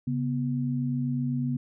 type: tone pair together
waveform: sine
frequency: 137.3 / 245.3 Hz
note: C#3 / B3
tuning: -16 / -12 cents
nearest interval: minor seventh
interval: 1004 cents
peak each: -28 dBFS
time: 0.07-1.57 s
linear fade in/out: 5 ms
effects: none